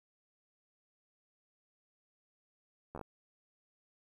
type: slowing click train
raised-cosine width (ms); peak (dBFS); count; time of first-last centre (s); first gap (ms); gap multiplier
1; -30; 5; 2.95-3.013; 12; 1.18
effects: 11-bit